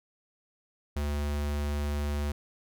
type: tone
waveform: square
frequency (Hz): 73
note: D2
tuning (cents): -10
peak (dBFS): -29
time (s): 0.96-2.32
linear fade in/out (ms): 5
effects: none